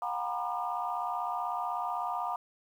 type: tone cluster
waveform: sine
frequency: 717 / 793 / 940 / 1000 / 1207 Hz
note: F5 / G5 / A#5 / B5 / D6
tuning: +45 / +20 / +14 / +21 / +47 cents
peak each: -35 / -40 / -36 / -39 / -37 dBFS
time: 0.02-2.36 s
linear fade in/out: 2 ms
effects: tanh soft clip ceiling -20 dBFS + 10-bit